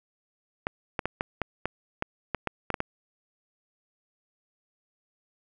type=clicks; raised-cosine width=0.5 ms; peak=-12 dBFS; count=12; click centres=0.669 / 0.992 / 1.056 / 1.209 / 1.417 / 1.656 / 2.024 / 2.347 / 2.473 / 2.703 / 2.742 / 2.804 s; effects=none